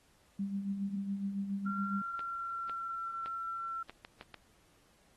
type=tone with tremolo; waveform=sine; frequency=198 Hz; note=G3; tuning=18 cents sharp; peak=-31 dBFS; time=0.39-2.02 s; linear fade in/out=5 ms; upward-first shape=sine; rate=7.2 Hz; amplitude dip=55%
type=tone with pitch glide; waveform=sine; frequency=1373 to 1351 Hz; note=F6 to E6; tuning=-30 to +42 cents; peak=-36 dBFS; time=1.66-3.83 s; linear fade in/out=5 ms; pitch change=-28 cents; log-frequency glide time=2.09-3.05 s
type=clicks; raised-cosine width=0.3 ms; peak=-30 dBFS; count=7; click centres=2.193 / 2.696 / 3.26 / 3.896 / 4.049 / 4.211 / 4.343 s
effects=pink hiss -68 dBFS RMS until 5.16 s + AAC 32 kbps